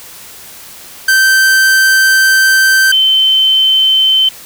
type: tone pair in turn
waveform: 45% pulse / sine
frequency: 1555 / 3080 Hz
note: G6 / G7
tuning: -14 / -31 cents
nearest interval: octave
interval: 1183 cents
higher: second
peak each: -6 dBFS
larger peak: neither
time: 1.08-2.92 / 2.92-4.29 s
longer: first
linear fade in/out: 5 ms
effects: white hiss -33 dBFS RMS until 4.45 s